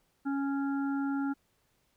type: harmonic tone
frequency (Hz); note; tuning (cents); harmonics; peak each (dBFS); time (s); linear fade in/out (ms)
277.2; C#4; 0; 1 / 3 / 5 / 6; -29 / -41 / -41 / -54; 0.25-1.34; 20
effects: pink hiss -73 dBFS RMS until 1.96 s